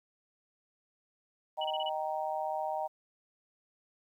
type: chord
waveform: sine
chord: Eb major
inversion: none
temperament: just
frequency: 622.3 / 777.8 / 933.4 Hz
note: Eb5 / G5 / Bb5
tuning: 0 / -14 / +2 cents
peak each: -36 / -35 / -38 dBFS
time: 1.57-2.88 s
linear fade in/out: 20 ms
type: tone bursts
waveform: sine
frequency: 2944 Hz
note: F#7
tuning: 9 cents flat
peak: -35 dBFS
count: 5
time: 1.61-1.893 s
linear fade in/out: 5 ms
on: 35 ms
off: 27 ms
effects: 11-bit